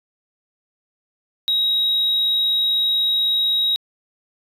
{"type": "tone", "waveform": "sine", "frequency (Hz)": 3811, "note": "A#7", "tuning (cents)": 38, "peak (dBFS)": -14, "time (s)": [1.48, 3.76], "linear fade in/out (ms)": 0, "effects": ["tanh soft clip ceiling -14 dBFS"]}